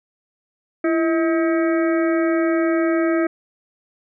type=harmonic tone with a mistuned harmonic; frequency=320 Hz; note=D#4; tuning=49 cents sharp; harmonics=1 / 2 / 4 / 5 / 6 / 7; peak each=-17 / -23 / -29 / -31 / -33 / -34 dBFS; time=0.84-3.27 s; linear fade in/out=5 ms; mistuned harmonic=1; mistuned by=+73 cents; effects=none